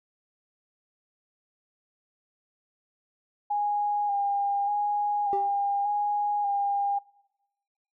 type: tone with vibrato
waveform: sine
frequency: 815 Hz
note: G#5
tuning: 33 cents flat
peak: -24 dBFS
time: 3.5-6.99 s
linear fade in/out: 10 ms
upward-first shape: square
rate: 0.85 Hz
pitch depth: 22 cents each way
type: tone with exponential decay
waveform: triangle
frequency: 392 Hz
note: G4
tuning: in tune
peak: -24 dBFS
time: 5.33-5.59 s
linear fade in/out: 0 ms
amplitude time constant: 55 ms
effects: noise-tail reverb RT60 1.0 s tail -22 dB re dry